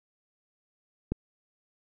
click, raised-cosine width 3 ms, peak -15 dBFS, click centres 1.12 s, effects none

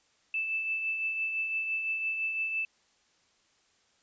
sine tone with tremolo, 2637 Hz, E7, in tune, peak -27 dBFS, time 0.34-2.65 s, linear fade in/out 2 ms, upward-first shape triangle, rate 5.9 Hz, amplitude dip 45%, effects white hiss -68 dBFS RMS until 4.02 s + resampled to 16000 Hz

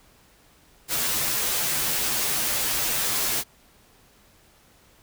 white noise with comb filter, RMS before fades -25 dBFS, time 0.88-3.44 s, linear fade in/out 50 ms, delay 11 ms, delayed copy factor -1, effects pink hiss -57 dBFS RMS until 5.02 s

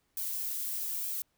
violet noise with flanger, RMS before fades -35 dBFS, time 0.17-1.22 s, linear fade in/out 2 ms, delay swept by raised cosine 1.2 to 4.4 ms, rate 1.1 Hz, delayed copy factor +0.7, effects pink hiss -75 dBFS RMS until 1.37 s

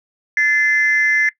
sine tone pair together, 1740.1 / 2065 Hz, A6 / C7, -20 / -23 cents, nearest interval minor third, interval 297 cents, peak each -14 dBFS, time 0.37-1.29 s, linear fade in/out 2 ms, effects noise-tail reverb RT60 0.1 s tail -19 dB re dry + tanh soft clip ceiling -7 dBFS

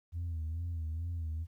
sine tone with vibrato, 82.41 Hz, E2, in tune, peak -32 dBFS, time 0.12-1.47 s, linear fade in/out 50 ms, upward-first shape sine, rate 2.3 Hz, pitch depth 80 cents each way, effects tanh soft clip ceiling -32 dBFS + 12-bit

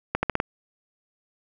accelerating click train, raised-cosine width 0.5 ms, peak -7 dBFS, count 5, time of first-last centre 0.15-0.401 s, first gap 80 ms, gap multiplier 0.84, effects none

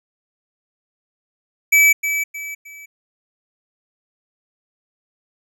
square tone with echo, 2300 Hz, D7, 37 cents flat, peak -10 dBFS, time 1.72-1.93 s, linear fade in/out 10 ms, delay 310 ms, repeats 3, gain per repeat -9 dB, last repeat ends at 2.86 s, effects none

